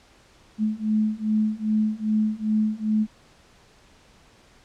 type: beating tone pair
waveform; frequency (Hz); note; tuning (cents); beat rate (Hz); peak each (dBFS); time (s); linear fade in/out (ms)
sine; 214 / 216.5; A3 / A3; -48 / -28; 2.5; -24 / -23; 0.58-3.07; 50
effects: pink hiss -55 dBFS RMS until 4.64 s + low-pass 7000 Hz 12 dB/octave